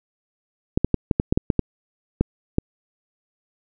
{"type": "clicks", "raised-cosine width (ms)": 3, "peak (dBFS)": -4, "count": 11, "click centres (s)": [0.775, 0.846, 0.943, 1.112, 1.199, 1.325, 1.375, 1.502, 1.593, 2.21, 2.584], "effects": []}